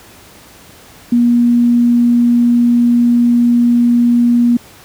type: tone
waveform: sine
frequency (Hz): 239.2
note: A#3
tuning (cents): +45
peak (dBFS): -7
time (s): 1.12-4.57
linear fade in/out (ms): 5
effects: pink hiss -40 dBFS RMS until 4.84 s + high-pass 60 Hz 12 dB/octave